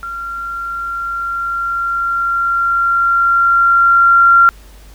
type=tone with level ramp; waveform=sine; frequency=1378 Hz; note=F6; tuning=24 cents flat; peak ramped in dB=-22 to -4 dBFS; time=0.03-4.49 s; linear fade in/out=0 ms; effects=added 50 Hz sine -37 dBFS peak until 4.94 s + pink hiss -45 dBFS RMS until 4.94 s